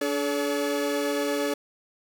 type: tone cluster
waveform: 45% pulse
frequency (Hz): 288.8 / 428.7 / 569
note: D4 / A4 / C#5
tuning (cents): -29 / -45 / +45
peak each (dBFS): -29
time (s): 0.01-1.54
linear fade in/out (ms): 5
effects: none